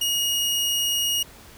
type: tone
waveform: sawtooth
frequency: 2874 Hz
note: F7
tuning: 49 cents sharp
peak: -18 dBFS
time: 0.01-1.23 s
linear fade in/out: 5 ms
effects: pink hiss -47 dBFS RMS until 1.57 s